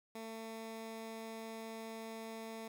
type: tone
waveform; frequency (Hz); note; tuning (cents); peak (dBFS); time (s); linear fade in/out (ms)
15% pulse; 223.8; A3; +30; -38; 0.15-2.68; 5
effects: 13-bit